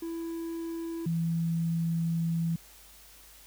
triangle / sine tone pair in turn, 332 / 166 Hz, E4 / E3, +12 / +12 cents, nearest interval octave, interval 1200 cents, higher first, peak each -31 / -26 dBFS, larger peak second, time 0.02-1.06 / 1.06-2.56 s, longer second, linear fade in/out 5 ms, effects added 50 Hz sine -59 dBFS peak until 3.46 s + white hiss -54 dBFS RMS until 3.46 s

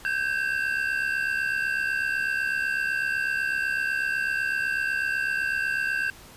triangle tone cluster, 1550 / 1618 / 2700 Hz, G6 / G#6 / E7, -20 / -46 / +41 cents, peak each -25 / -27 / -31 dBFS, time 0.05-6.1 s, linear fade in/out 0 ms, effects pink hiss -48 dBFS RMS until 6.36 s + resampled to 32000 Hz

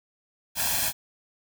white noise with comb filter, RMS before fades -26 dBFS, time 0.55-0.93 s, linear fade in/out 50 ms, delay 1.2 ms, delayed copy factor +0.7, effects none

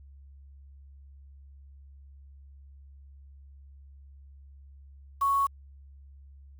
sine tone with quantisation, 1108.7 Hz, C#6, in tune, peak -22 dBFS, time 5.21-5.47 s, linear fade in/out 10 ms, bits 7, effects added 69 Hz sine -48 dBFS peak until 6.59 s

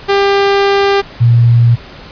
sawtooth / sine tone pair in turn, 397.8 / 118.27 Hz, G4 / A#2, +25 / +25 cents, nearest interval octave + major sixth, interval 2100 cents, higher first, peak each -4 dBFS, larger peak neither, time 0.08-1.02 / 1.2-1.76 s, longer first, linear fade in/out 20 ms, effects pink hiss -33 dBFS RMS until 2.11 s + resampled to 11025 Hz

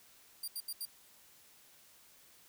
5% pulse tone bursts, 4743 Hz, D8, 16 cents sharp, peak -31 dBFS, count 4, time 0.43-0.854 s, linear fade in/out 5 ms, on 49 ms, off 76 ms, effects white hiss -62 dBFS RMS until 2.48 s

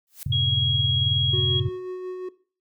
blue noise with exponential growth, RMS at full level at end -33 dBFS, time 0.07-0.23 s, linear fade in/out 1 ms, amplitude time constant 33 ms
sine chord, F# diminished, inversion none, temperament just, 92.5 / 111 / 133.2 Hz, F#2 / A2 / C3, 0 / +16 / +31 cents, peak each -28 / -27 / -25 dBFS, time 0.26-1.69 s, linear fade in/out 5 ms
sine tone, 3300 Hz, G#7, 12 cents flat, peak -21 dBFS, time 0.32-1.6 s, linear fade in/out 5 ms
triangle tone with tremolo, 367.7 Hz, F#4, 11 cents flat, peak -26 dBFS, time 1.33-2.29 s, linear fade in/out 5 ms, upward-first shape sine, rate 5.6 Hz, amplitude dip 30%
effects noise-tail reverb RT60 0.4 s tail -18 dB re dry

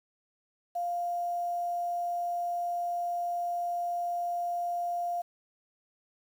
sine tone with quantisation, 698.5 Hz, F5, in tune, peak -29 dBFS, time 0.75-5.22 s, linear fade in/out 10 ms, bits 9, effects none

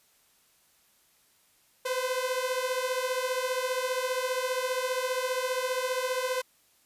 sawtooth beating tone pair, 503 / 518 Hz, B4 / C5, +32 / -17 cents, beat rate 15 Hz, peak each -27 dBFS, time 1.85-6.42 s, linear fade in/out 10 ms, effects white hiss -65 dBFS RMS until 6.85 s + resampled to 32000 Hz

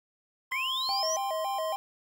square tone, 1046.5 Hz, C6, in tune, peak -35 dBFS, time 0.51-1.76 s, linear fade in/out 10 ms
sine linear sweep, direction up, 1994 to 6050 Hz, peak -29 dBFS, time 0.52-1.16 s, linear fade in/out 0 ms
triangle tone with vibrato, 710 Hz, F5, 28 cents sharp, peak -28 dBFS, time 0.89-1.76 s, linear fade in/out 0 ms, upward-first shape square, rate 3.6 Hz, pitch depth 190 cents each way
effects none

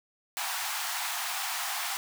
pink high-pass noise, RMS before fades -33 dBFS, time 0.37-1.97 s, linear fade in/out 0 ms, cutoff 700 Hz, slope 96 dB/octave, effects none

